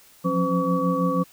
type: tone cluster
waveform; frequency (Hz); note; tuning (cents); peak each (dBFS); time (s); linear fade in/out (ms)
sine; 174.3 / 180.5 / 271.5 / 510 / 1135; F3 / F#3 / C#4 / C5 / C#6; -3 / -43 / -36 / -44 / +41; -26; 0.24-1.24; 20
effects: white hiss -53 dBFS RMS until 1.32 s